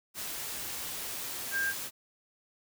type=tone in noise; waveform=sine; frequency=1598 Hz; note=G6; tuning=33 cents sharp; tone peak=-28 dBFS; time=1.51-1.74 s; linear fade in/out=50 ms; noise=white; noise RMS=-38 dBFS; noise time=0.14-1.91 s; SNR=+7 dB; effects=none